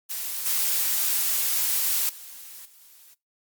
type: noise with level steps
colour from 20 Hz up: blue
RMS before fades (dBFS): -31 / -24 / -42 / -53 / -51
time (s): 0.09-3.15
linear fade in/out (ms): 20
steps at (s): 0.46 / 2.09 / 2.65 / 2.81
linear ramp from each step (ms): 2
effects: noise-tail reverb RT60 0.2 s tail -21 dB re dry + Opus 48 kbps